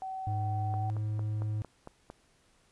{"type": "tone", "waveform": "sine", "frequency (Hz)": 760, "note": "F#5", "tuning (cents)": 46, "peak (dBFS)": -35, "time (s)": [0.02, 0.9], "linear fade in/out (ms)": 0}
{"type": "tone with pitch glide", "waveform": "triangle", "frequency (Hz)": [103.83, 106.87], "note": ["G#2", "A2"], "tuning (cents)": [0, -50], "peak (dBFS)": -28, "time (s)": [0.27, 1.62], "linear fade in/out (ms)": 0, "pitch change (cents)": 50, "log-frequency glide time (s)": [0.79, 0.86]}
{"type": "click train", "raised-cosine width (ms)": 1, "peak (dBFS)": -29, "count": 7, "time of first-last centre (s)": [0.74, 2.101], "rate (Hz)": 4.41}
{"effects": ["pink hiss -67 dBFS RMS until 2.71 s", "resampled to 24000 Hz"]}